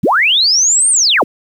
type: linear two-way sweep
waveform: sine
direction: up then down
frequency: 89.8 to 9020 to 89.8 Hz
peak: -8 dBFS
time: 0.03-1.24 s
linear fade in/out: 10 ms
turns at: 0.9 s
effects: 7-bit